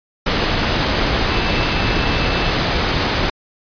sine tone in noise, 2637 Hz, E7, in tune, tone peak -28 dBFS, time 1.3-2.51 s, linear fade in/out 5 ms, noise pink, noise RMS -17 dBFS, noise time 0.26-3.3 s, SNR -14 dB, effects resampled to 11025 Hz

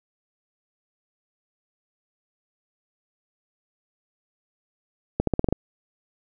accelerating click train, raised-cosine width 2 ms, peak -7 dBFS, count 7, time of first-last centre 5.2-5.526 s, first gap 73 ms, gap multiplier 0.88, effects none

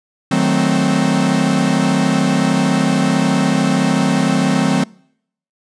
45% pulse chord, D# diminished seventh, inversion none, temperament equal with one note detuned, 155.56 / 186.39 / 220 / 261.6 Hz, D#3 / F#3 / A3 / C4, 0 / +13 / 0 / 0 cents, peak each -20 / -17 / -20 / -17 dBFS, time 0.31-4.84 s, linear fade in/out 5 ms, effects noise-tail reverb RT60 0.7 s tail -26 dB re dry + resampled to 22050 Hz

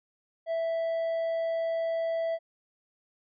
triangle tone, 659.3 Hz, E5, in tune, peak -25 dBFS, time 0.46-2.39 s, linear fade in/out 50 ms, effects resampled to 11025 Hz

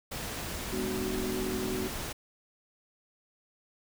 pink noise, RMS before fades -37 dBFS, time 0.11-2.13 s, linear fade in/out 10 ms
sine chord, G# half-diminished seventh, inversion none, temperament just, 207.7 / 249.2 / 299 / 373.8 Hz, G#3 / B3 / D4 / F#4, 0 / +16 / +31 / +18 cents, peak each -38 / -37 / -40 / -34 dBFS, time 0.72-1.88 s, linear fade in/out 5 ms
effects none

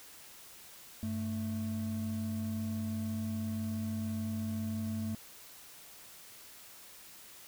triangle tone pair together, 98 / 220 Hz, G2 / A3, 0 / 0 cents, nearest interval octave + major second, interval 1400 cents, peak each -36 / -33 dBFS, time 1.03-5.15 s, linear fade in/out 0 ms, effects white hiss -53 dBFS RMS until 7.47 s

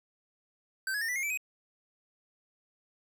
square tone with pitch steps, 1549 / 1679.5 / 1820.9 / 1974.3 / 2141 / 2321 / 2516 Hz, G6 / G#6 / A#6 / B6 / C7 / D7 / D#7, -21 / +19 / -41 / -1 / +39 / -21 / +19 cents, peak -31 dBFS, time 0.87-1.374 s, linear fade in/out 2 ms, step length 72 ms, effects 11-bit

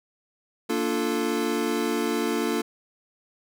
square chord, Bb major seventh, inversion none, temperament equal, 233.1 / 293.7 / 349.2 / 440 Hz, Bb3 / D4 / F4 / A4, 0 / 0 / 0 / 0 cents, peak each -30 dBFS, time 0.69-2.62 s, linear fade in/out 10 ms, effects none

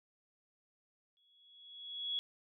sine tone with exponential growth, 3356 Hz, G#7, 17 cents sharp, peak -32 dBFS, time 1.17-2.19 s, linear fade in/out 0 ms, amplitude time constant 220 ms, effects none

